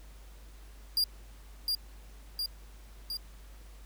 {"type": "tone with echo", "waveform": "45% pulse", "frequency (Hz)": 4805, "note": "D8", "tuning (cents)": 39, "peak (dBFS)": -24, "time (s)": [0.97, 1.04], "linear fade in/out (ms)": 2, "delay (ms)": 710, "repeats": 3, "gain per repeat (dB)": -3, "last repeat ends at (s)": 3.17, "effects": ["added 50 Hz sine -48 dBFS peak until 3.85 s", "pink hiss -59 dBFS RMS until 3.85 s"]}